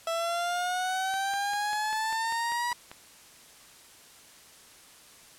30% pulse exponential sweep, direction up, 659.3 to 973 Hz, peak -25 dBFS, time 0.07-2.73 s, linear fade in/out 2 ms
click train, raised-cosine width 0.3 ms, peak -26 dBFS, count 10, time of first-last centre 1.14-2.915 s, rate 5.07 Hz
effects white hiss -53 dBFS RMS until 5.38 s + low-pass 11000 Hz 12 dB/octave

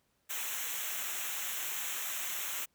white noise with comb filter, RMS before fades -37 dBFS, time 0.29-2.66 s, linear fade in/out 20 ms, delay 0.21 ms, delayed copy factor -0.8, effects pink hiss -75 dBFS RMS until 2.74 s + high-pass 60 Hz 12 dB/octave

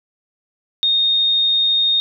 sine tone, 3694 Hz, A#7, 16 cents flat, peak -13 dBFS, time 0.83-2 s, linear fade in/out 0 ms, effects none

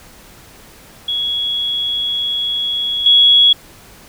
sine tone with level steps, 3346 Hz, G#7, 12 cents sharp, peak -16 / -6 dBFS, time 1.08-3.53 s, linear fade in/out 5 ms, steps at 3.06 s, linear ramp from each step 2 ms, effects pink hiss -42 dBFS RMS until 4.08 s

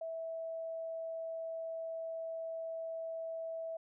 sine tone, 654 Hz, E5, 14 cents flat, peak -38 dBFS, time 0.01-3.77 s, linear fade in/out 5 ms, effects none

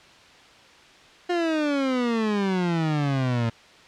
30% pulse exponential sweep, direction down, 358.1 to 113 Hz, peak -19 dBFS, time 1.29-3.5 s, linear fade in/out 10 ms, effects white hiss -50 dBFS RMS until 3.87 s + low-pass 4000 Hz 12 dB/octave

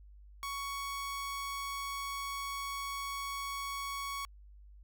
sawtooth tone, 1115 Hz, C#6, 10 cents sharp, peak -33 dBFS, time 0.43-4.25 s, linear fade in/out 0 ms, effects added 50 Hz sine -52 dBFS peak until 4.83 s

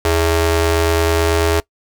sawtooth ring-modulated tone, 246.9 Hz, B3, in tune, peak -6 dBFS, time 0.05-1.6 s, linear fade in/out 2 ms, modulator 168 Hz, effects noise-tail reverb RT60 0.1 s tail -22 dB re dry

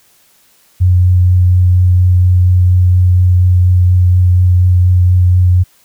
sine tone with vibrato, 90.4 Hz, F#2, 40 cents flat, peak -5 dBFS, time 0.8-5.64 s, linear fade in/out 20 ms, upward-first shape triangle, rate 4.2 Hz, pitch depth 14 cents each way, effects white hiss -50 dBFS RMS until 5.84 s

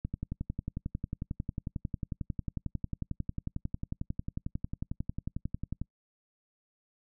click train, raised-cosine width 5 ms, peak -21 dBFS, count 65, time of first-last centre 0.05-5.816 s, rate 11.1 Hz, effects noise-tail reverb RT60 0.1 s tail -26 dB re dry

